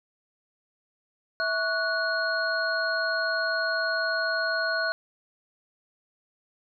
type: tone cluster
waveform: sine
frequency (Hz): 653 / 1119 / 1473 / 4253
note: E5 / C#6 / F#6 / C8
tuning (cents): -17 / +16 / -8 / +27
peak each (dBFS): -30 / -35 / -26 / -34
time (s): 1.4-4.92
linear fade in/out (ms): 0
effects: none